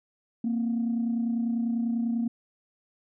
sine tone pair together, 231.2 / 261.3 Hz, A#3 / C4, -14 / -2 cents, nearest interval major second, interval 212 cents, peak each -24 / -33 dBFS, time 0.44-2.28 s, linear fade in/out 5 ms, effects tanh soft clip ceiling -20 dBFS

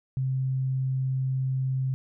sine tone, 131.6 Hz, C3, 10 cents sharp, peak -24 dBFS, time 0.17-1.94 s, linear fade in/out 0 ms, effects none

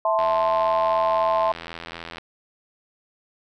sine chord, A minor, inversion second, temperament equal with one note detuned, 657 / 880 / 1046.5 Hz, E5 / A5 / C6, -6 / 0 / 0 cents, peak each -21 / -24 / -23 dBFS, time 0.05-1.52 s, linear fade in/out 2 ms
click train, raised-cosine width 0.3 ms, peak -18 dBFS, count 168, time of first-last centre 0.19-2.183 s, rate 83.8 Hz
effects none

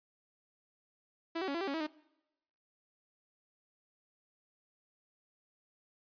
sawtooth tone with pitch steps, 331.1 / 380.3 / 279.8 / 337.8 / 390.2 / 278 / 323.1 / 305.5 Hz, E4 / F#4 / C#4 / E4 / G4 / C#4 / E4 / D#4, +8 / +48 / +16 / +42 / -8 / +5 / -35 / -32 cents, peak -30 dBFS, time 1.35-1.87 s, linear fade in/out 10 ms, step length 65 ms, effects noise-tail reverb RT60 0.9 s tail -22 dB re dry + resampled to 11025 Hz

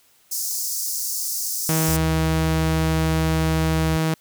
pink high-pass noise, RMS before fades -26 dBFS, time 0.31-1.97 s, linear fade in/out 10 ms, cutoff 5100 Hz, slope 48 dB/octave
sawtooth tone, 159.7 Hz, D#3, 45 cents sharp, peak -15 dBFS, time 1.69-4.14 s, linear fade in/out 0 ms
sine tone with vibrato, 73.42 Hz, D2, in tune, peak -24 dBFS, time 1.88-3.97 s, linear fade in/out 5 ms, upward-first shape sine, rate 11 Hz, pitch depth 33 cents each way
effects white hiss -58 dBFS RMS until 4.2 s

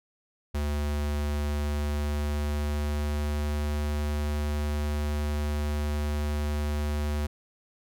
square tone with pitch glide, 73.42 to 74.1 Hz, D2 to D2, 0 to +16 cents, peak -27 dBFS, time 0.54-7.27 s, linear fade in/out 10 ms, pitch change +16 cents, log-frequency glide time 1.55-3.63 s, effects none

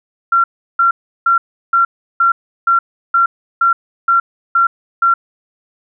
sine tone bursts, 1369 Hz, F6, 35 cents flat, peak -8 dBFS, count 11, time 0.32-5.14 s, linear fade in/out 5 ms, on 120 ms, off 350 ms, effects none

